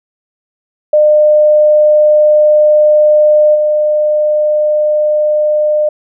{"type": "tone with level steps", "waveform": "sine", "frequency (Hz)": 604, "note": "D5", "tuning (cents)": 48, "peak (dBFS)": [-4, -8], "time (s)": [0.93, 5.89], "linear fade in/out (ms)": 5, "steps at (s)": 3.54, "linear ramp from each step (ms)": 20, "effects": []}